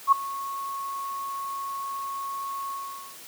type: tone with ADSR envelope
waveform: sine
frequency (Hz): 1100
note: C#6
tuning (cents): -14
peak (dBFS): -11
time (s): 0.07-3.18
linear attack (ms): 52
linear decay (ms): 6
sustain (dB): -19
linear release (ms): 480
effects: white hiss -45 dBFS RMS until 3.27 s + high-pass 150 Hz 12 dB/octave